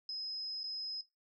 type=tone with dropouts; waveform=sine; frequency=5090 Hz; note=D#8; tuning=39 cents sharp; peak=-37 dBFS; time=0.09-1.01 s; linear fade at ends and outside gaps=2 ms; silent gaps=0.633-0.64 s; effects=noise-tail reverb RT60 0.2 s tail -17 dB re dry